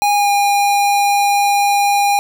square tone with pitch glide, 820 to 809.6 Hz, G#5 to G#5, -22 to -44 cents, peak -12 dBFS, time 0.02-2.19 s, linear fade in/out 0 ms, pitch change -22 cents, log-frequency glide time 0.16-0.3 s, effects none

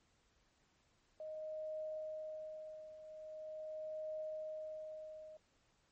sine tone with tremolo, 622.3 Hz, D#5, in tune, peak -40 dBFS, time 1.2-5.37 s, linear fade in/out 2 ms, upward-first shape triangle, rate 0.42 Hz, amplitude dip 75%, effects pink hiss -75 dBFS RMS until 5.91 s + MP3 32 kbps

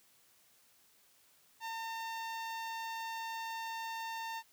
sawtooth tone with notch filter, 906 Hz, A#5, 50 cents flat, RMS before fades -41 dBFS, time 1.6-4.43 s, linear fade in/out 50 ms, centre 9900 Hz, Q 0.93, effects white hiss -67 dBFS RMS until 4.52 s + high-pass 60 Hz 12 dB/octave

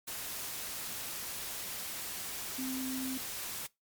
sine tone in noise, 261 Hz, C4, 4 cents flat, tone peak -35 dBFS, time 2.58-3.18 s, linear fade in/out 10 ms, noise white, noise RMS -40 dBFS, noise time 0.07-3.67 s, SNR +2 dB, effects noise-tail reverb RT60 0.2 s tail -22 dB re dry + MP3 96 kbps

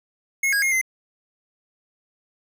square tone with pitch steps, 2169 / 1641 / 2142 / 2066 Hz, C#7 / G#6 / C7 / C7, -38 / -21 / +40 / -22 cents, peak -19 dBFS, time 0.43-0.814 s, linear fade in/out 5 ms, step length 96 ms, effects none

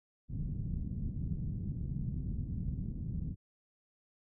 white low-pass noise, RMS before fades -37 dBFS, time 0.28-3.36 s, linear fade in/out 50 ms, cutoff 180 Hz, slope 24 dB/octave, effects none

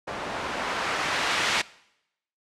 blue noise with low-pass filter sweep, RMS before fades -28 dBFS, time 0.07-1.62 s, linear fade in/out 10 ms, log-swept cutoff 780 to 2500 Hz, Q 0.71, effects noise-tail reverb RT60 0.8 s tail -21 dB re dry + low-pass 10000 Hz 12 dB/octave

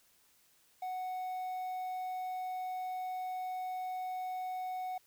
triangle tone with quantisation, 740 Hz, F#5, in tune, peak -34 dBFS, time 0.82-4.98 s, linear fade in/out 5 ms, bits 10, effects white hiss -68 dBFS RMS until 5.06 s

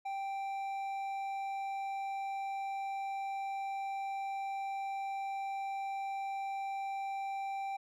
sine tone with hard clipping, 784 Hz, G5, in tune, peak -37 dBFS, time 0.05-7.77 s, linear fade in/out 10 ms, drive 6 dB, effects none

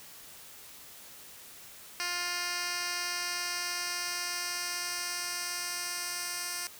10% pulse tone with band-pass filter sweep, 352.4 Hz, F4, 16 cents sharp, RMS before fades -35 dBFS, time 2-6.67 s, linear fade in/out 0 ms, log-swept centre 4400 to 7900 Hz, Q 0.97, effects white hiss -50 dBFS RMS until 6.79 s

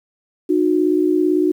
sine tone pair together, 305.8 / 363.7 Hz, D#4 / F#4, -30 / -30 cents, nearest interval minor third, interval 300 cents, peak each -16 dBFS, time 0.49-1.52 s, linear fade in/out 10 ms, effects 8-bit

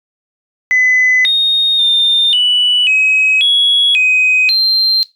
sine tone with pitch steps, 2013 / 3708 / 3616 / 2960 / 2545 / 3347 / 2514 / 4154 Hz, B6 / A#7 / A7 / F#7 / D#7 / G#7 / D#7 / C8, +33 / -10 / +47 / 0 / +39 / +13 / +17 / -13 cents, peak -7 dBFS, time 0.71-5.03 s, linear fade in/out 0 ms, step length 540 ms, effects noise-tail reverb RT60 0.2 s tail -17 dB re dry + tanh soft clip ceiling -4 dBFS

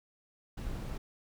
brown noise, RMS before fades -38 dBFS, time 0.57-0.98 s, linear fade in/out 10 ms, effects none

